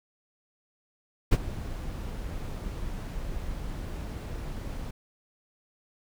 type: noise with ADSR envelope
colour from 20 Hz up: brown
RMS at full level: -18 dBFS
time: 1.31-4.91 s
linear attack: 18 ms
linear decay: 40 ms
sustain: -17 dB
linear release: 6 ms
effects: none